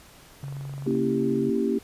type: tone with pitch glide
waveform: sine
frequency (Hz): 138.59 to 137.71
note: C#3 to C#3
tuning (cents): 0 to -11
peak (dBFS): -32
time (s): 0.43-1.5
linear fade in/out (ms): 2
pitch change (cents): -11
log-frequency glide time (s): 0.85-0.92
type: click train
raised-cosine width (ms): 1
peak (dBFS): -31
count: 13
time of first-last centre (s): 0.44-0.951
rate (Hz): 23.5
type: chord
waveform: sine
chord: A# diminished seventh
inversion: none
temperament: equal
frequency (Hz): 233.1 / 277.2 / 329.6 / 392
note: A#3 / C#4 / E4 / G4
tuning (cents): 0 / 0 / 0 / 0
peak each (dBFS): -26 / -28 / -30 / -26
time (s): 0.86-1.79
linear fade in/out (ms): 10
effects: pink hiss -51 dBFS RMS until 1.83 s + resampled to 32000 Hz